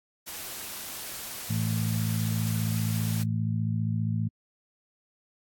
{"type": "noise", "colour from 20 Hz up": "white", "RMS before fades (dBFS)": -38, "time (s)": [0.26, 3.24], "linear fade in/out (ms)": 20}
{"type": "harmonic tone", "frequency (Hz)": 55, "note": "A1", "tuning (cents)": 0, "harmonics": [2, 3, 4], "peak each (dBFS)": [-27, -31, -33], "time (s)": [1.49, 4.29], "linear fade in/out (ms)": 20}
{"effects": ["AAC 64 kbps"]}